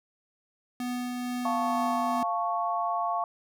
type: tone with tremolo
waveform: square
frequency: 246.9 Hz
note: B3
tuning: in tune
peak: -30 dBFS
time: 0.8-2.23 s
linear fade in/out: 2 ms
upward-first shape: triangle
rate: 2.2 Hz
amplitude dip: 25%
type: chord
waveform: sine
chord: F augmented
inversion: none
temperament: equal with one note detuned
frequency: 696 / 880 / 1108.7 Hz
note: F5 / A5 / C#6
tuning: -6 / 0 / 0 cents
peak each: -29 / -33 / -30 dBFS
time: 1.45-3.24 s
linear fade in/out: 2 ms
effects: none